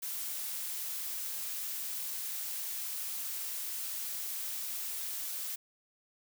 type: noise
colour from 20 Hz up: blue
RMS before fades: -38 dBFS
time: 0.02-5.56 s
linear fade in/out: 10 ms
effects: none